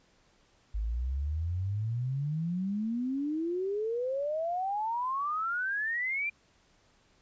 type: exponential sweep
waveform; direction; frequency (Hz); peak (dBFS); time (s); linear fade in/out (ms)
sine; up; 51 to 2400; -29; 0.74-6.3; 10
effects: pink hiss -66 dBFS RMS until 7.21 s + resampled to 16000 Hz